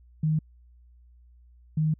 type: tone pair in turn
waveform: sine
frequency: 155.56 / 155.56 Hz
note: D#3 / D#3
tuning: 0 / 0 cents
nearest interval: unison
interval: 0 cents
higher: neither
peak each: -21 dBFS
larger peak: neither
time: 0.23-0.39 / 1.77-1.94 s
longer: second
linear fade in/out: 5 ms
effects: added 60 Hz sine -52 dBFS peak until 1.99 s